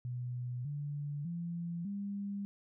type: tone with pitch steps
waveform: sine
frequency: 123.47 / 145.14 / 170.62 / 200.6 Hz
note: B2 / D3 / F3 / G3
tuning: 0 / -20 / -40 / +40 cents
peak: -36 dBFS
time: 0.05-2.45 s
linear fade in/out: 0 ms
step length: 600 ms
effects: none